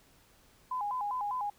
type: tone with vibrato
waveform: sine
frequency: 912 Hz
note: A#5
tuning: 38 cents flat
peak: -31 dBFS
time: 0.71-1.5 s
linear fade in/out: 5 ms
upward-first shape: square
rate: 5 Hz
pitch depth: 180 cents each way
effects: pink hiss -63 dBFS RMS until 1.58 s